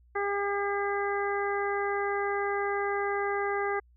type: harmonic tone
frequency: 402.9 Hz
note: G4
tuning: 48 cents sharp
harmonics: 1 / 2 / 3 / 4 / 5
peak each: -30 / -33 / -35 / -36 / -37 dBFS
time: 0.15-3.8 s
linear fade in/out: 10 ms
effects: added 60 Hz sine -57 dBFS peak until 3.96 s